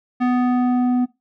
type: tone with low-pass filter sweep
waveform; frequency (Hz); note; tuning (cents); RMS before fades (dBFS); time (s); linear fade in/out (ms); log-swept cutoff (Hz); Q
square; 248.5; B3; +11; -18; 0.2-1.06; 20; 1800 to 530; 0.96
effects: noise-tail reverb RT60 0.2 s tail -18 dB re dry